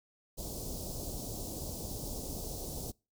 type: band-stop noise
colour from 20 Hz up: pink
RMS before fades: -40 dBFS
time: 0.37-2.92 s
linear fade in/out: 20 ms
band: 690 to 4800 Hz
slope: 24 dB/octave
effects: noise-tail reverb RT60 0.3 s tail -26 dB re dry